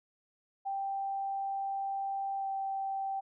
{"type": "tone with pitch glide", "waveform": "sine", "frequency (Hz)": [785, 779.1], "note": ["G5", "G5"], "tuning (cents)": [2, -11], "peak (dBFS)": -32, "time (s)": [0.65, 3.21], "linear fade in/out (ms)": 20, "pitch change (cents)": -13, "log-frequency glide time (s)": [2.38, 2.46], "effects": []}